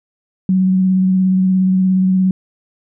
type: tone with vibrato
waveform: sine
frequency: 187.1 Hz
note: F#3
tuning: 20 cents sharp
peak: -10 dBFS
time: 0.49-2.31 s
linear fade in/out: 2 ms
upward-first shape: sine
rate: 17 Hz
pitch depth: 18 cents each way
effects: none